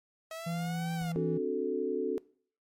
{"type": "exponential two-way sweep", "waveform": "sawtooth", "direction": "up then down", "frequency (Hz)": [640, 784, 687], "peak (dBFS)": -35, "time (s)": [0.31, 1.12], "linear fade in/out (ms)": 2, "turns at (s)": 0.94}
{"type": "tone with pitch glide", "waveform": "triangle", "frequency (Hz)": [167.6, 164.44], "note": ["E3", "E3"], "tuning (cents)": [29, -4], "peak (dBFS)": -30, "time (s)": [0.46, 1.38], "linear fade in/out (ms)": 10, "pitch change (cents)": -33, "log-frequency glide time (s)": [0.83, 1.24]}
{"type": "noise with exponential decay", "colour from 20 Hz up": "brown", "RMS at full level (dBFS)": -43, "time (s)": [1.01, 1.13], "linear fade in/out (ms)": 5, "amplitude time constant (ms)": 25}
{"type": "chord", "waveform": "sine", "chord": "D dominant seventh", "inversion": "third", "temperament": "equal", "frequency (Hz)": [261.6, 293.7, 370, 440], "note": ["C4", "D4", "F#4", "A4"], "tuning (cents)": [0, 0, 0, 0], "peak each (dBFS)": [-37, -37, -33, -32], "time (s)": [1.16, 2.18], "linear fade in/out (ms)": 0}
{"effects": ["noise-tail reverb RT60 0.5 s tail -22 dB re dry", "MP3 64 kbps"]}